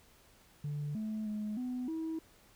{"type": "tone with pitch steps", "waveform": "sine", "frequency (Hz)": [146.5, 216.6, 211.7, 250.4, 322], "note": ["D3", "A3", "G#3", "B3", "E4"], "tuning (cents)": [-4, -27, 33, 24, -41], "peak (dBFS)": -33, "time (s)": [0.64, 2.19], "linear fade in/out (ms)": 5, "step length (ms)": 310, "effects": ["tanh soft clip ceiling -32 dBFS", "pink hiss -63 dBFS RMS until 2.55 s"]}